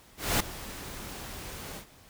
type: noise with ADSR envelope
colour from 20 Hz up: pink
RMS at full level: -24 dBFS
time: 0.17-1.86 s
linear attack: 230 ms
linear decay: 7 ms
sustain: -17 dB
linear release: 92 ms
effects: pink hiss -56 dBFS RMS until 2.09 s